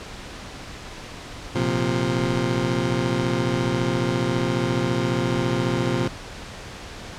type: chord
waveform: 20% pulse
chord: Bb suspended second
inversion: none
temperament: just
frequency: 116.54 / 131.11 / 174.81 Hz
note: Bb2 / C3 / F3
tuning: 0 / +4 / +2 cents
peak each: -21 / -20 / -22 dBFS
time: 1.55-6.08 s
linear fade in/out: 5 ms
effects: pink hiss -37 dBFS RMS until 7.18 s + low-pass 6000 Hz 12 dB/octave

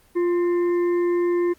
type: harmonic tone with a mistuned harmonic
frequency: 349.2 Hz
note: F4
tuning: in tune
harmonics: 1 / 3 / 5 / 6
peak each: -18 / -34 / -40 / -42 dBFS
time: 0.15-1.54 s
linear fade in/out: 20 ms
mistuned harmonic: 5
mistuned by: +51 cents
effects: pink hiss -57 dBFS RMS until 1.58 s + Opus 24 kbps

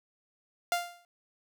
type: tone with exponential decay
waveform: sawtooth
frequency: 698 Hz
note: F5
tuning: 1 cent flat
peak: -20 dBFS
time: 0.72-1.05 s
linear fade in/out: 1 ms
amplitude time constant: 70 ms
effects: none

